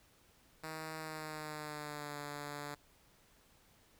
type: tone with pitch glide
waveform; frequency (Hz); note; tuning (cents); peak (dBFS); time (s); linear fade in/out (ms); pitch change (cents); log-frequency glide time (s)
5% pulse; 158 to 145.73; D#3 to D3; +27 to -13; -31; 0.63-2.75; 10; -140; 0.98-2.18
effects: pink hiss -67 dBFS RMS until 3.99 s